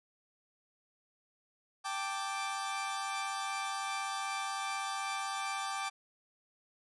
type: chord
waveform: sawtooth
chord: G suspended second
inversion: none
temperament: equal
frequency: 784 / 880 / 1174.7 Hz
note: G5 / A5 / D6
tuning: 0 / 0 / 0 cents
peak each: -35 / -40 / -34 dBFS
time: 1.84-5.9 s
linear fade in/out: 20 ms
effects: resampled to 24000 Hz